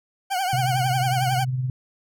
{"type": "tone with vibrato", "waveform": "40% pulse", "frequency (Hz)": 753, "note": "F#5", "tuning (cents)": 30, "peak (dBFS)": -21, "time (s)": [0.3, 1.45], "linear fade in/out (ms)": 20, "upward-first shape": "triangle", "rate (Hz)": 11, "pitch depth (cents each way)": 110}
{"type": "tone with tremolo", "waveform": "sine", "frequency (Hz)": 128.3, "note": "C3", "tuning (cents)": -34, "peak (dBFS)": -20, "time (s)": [0.53, 1.7], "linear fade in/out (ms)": 2, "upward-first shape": "sine", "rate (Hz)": 19, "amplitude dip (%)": 45}
{"effects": []}